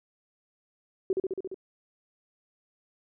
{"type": "tone with echo", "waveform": "sine", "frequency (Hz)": 378.6, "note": "F#4", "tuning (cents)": 40, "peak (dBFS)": -22, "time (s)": [1.1, 1.13], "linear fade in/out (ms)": 2, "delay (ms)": 69, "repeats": 6, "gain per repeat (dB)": -2, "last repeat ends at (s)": 1.544, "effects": []}